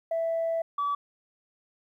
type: tone pair in turn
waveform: sine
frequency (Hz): 660 / 1146.9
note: E5 / D6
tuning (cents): +2 / -41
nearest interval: minor seventh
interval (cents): 957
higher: second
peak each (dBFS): -24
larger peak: neither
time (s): 0.11-0.62 / 0.78-0.95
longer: first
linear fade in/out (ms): 5
effects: tanh soft clip ceiling -22 dBFS + 11-bit